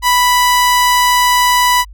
sawtooth tone, 987.8 Hz, B5, in tune, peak -5 dBFS, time 0.02-1.85 s, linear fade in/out 50 ms, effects added 50 Hz sine -32 dBFS peak until 1.93 s

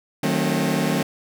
sawtooth chord, D# diminished seventh, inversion none, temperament just, 155.56 / 186.68 / 224 / 268.8 Hz, D#3 / F#3 / A3 / C4, 0 / +16 / +31 / +47 cents, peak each -21 dBFS, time 0.23-1.03 s, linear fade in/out 5 ms, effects none

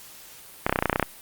clicks, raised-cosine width 0.5 ms, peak -5 dBFS, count 12, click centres 0.665 / 0.695 / 0.726 / 0.759 / 0.789 / 0.825 / 0.857 / 0.897 / 0.929 / 0.959 / 0.997 / 1.027 s, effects white hiss -46 dBFS RMS until 1.21 s + Opus 48 kbps

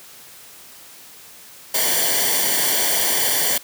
white noise with comb filter, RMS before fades -19 dBFS, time 1.74-3.58 s, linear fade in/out 5 ms, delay 0.77 ms, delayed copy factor -0.75, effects white hiss -43 dBFS RMS until 3.63 s + high-pass 80 Hz 12 dB/octave

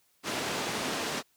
pink band-pass noise, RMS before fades -33 dBFS, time 0.23-1.23 s, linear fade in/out 50 ms, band 220 to 7000 Hz, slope 12 dB/octave, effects white hiss -69 dBFS RMS until 1.36 s

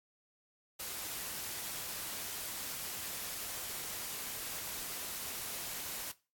white noise, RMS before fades -41 dBFS, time 0.79-6.12 s, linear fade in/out 10 ms, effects noise-tail reverb RT60 0.3 s tail -19 dB re dry + AAC 64 kbps

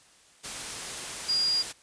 sine tone in noise, 4839 Hz, D#8, 49 cents flat, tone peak -23 dBFS, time 1.28-1.63 s, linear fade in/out 20 ms, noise white, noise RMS -36 dBFS, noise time 0.43-1.73 s, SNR +10 dB, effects white hiss -58 dBFS RMS until 1.82 s + resampled to 22050 Hz

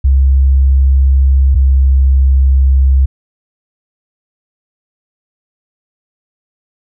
sine tone pair in turn, 67.1 / 66.71 Hz, C2 / C2, +44 / +34 cents, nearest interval unison, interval 10 cents, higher first, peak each -5 dBFS, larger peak neither, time 0.04-1.55 / 1.55-3.06 s, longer neither, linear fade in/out 10 ms, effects none

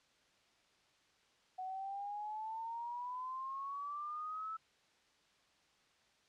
sine exponential sweep, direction up, 740 to 1318.5 Hz, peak -40 dBFS, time 1.58-4.57 s, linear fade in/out 10 ms, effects white hiss -71 dBFS RMS until 6.28 s + low-pass 5000 Hz 12 dB/octave

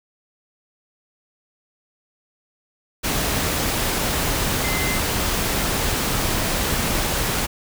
sine tone in noise, 2068 Hz, C7, 21 cents flat, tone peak -27 dBFS, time 4.63-5 s, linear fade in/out 20 ms, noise pink, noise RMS -22 dBFS, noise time 3.03-7.47 s, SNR -8 dB, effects none

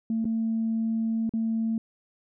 sine tone with dropouts, 224.7 Hz, A3, 37 cents sharp, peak -23 dBFS, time 0.1-1.78 s, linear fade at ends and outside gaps 2 ms, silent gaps 0.245-0.253 / 1.294-1.337 s, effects tanh soft clip ceiling -19 dBFS

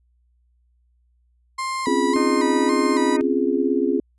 35% pulse tone with vibrato, 1015 Hz, B5, 47 cents sharp, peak -22 dBFS, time 1.58-3.17 s, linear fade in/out 10 ms, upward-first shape square, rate 1.8 Hz, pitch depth 66 cents each way
sine chord, Db major seventh, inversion third, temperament just, 259.9 / 277.2 / 346.5 / 415.8 Hz, C4 / Db4 / F4 / Ab4, -11 / 0 / -14 / +2 cents, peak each -23 dBFS, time 1.87-4 s, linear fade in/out 2 ms
harmonic tone, 307.6 Hz, D#4, 20 cents flat, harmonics 1 / 2 / 3 / 4 / 5 / 6 / 7 / 8, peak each -26 / -32 / -36 / -38 / -40 / -42 / -43 / -44 dBFS, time 2.16-3.21 s, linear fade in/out 0 ms
effects added 60 Hz sine -59 dBFS peak until 4.18 s + resampled to 24000 Hz

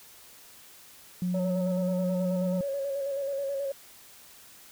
sine tone, 180 Hz, F#3, 47 cents flat, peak -25 dBFS, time 1.22-2.61 s, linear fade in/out 2 ms
sine tone with vibrato, 554.4 Hz, C#5, in tune, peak -28 dBFS, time 1.34-3.72 s, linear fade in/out 5 ms, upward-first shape square, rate 9.3 Hz, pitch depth 31 cents each way
effects tanh soft clip ceiling -21 dBFS + white hiss -52 dBFS RMS until 4.71 s

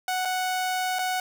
sawtooth tone with dropouts, 740 Hz, F#5, in tune, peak -21 dBFS, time 0.08-1.2 s, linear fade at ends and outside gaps 2 ms, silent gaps 0.251-0.254 / 0.987-0.991 s, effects none

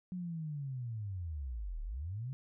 sine linear two-way sweep, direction down then up, 185 to 34.65 to 137.6 Hz, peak -37 dBFS, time 0.12-2.33 s, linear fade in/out 0 ms, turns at 1.82 s, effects none

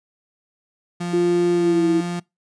35% pulse tone, 174.6 Hz, F3, in tune, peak -22 dBFS, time 1-2.2 s, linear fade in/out 10 ms
sine tone with pitch glide, 349.2 to 330.9 Hz, F4 to E4, 0 to +7 cents, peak -15 dBFS, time 1.13-2.01 s, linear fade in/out 10 ms, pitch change -93 cents, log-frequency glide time 1.53-1.88 s
effects noise-tail reverb RT60 0.2 s tail -24 dB re dry + resampled to 22050 Hz

